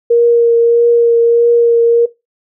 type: tone with vibrato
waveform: sine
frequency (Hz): 469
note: A#4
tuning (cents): +11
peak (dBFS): -5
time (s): 0.1-2.06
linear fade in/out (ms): 10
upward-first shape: triangle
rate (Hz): 1.6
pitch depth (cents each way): 15
effects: noise-tail reverb RT60 0.2 s tail -18 dB re dry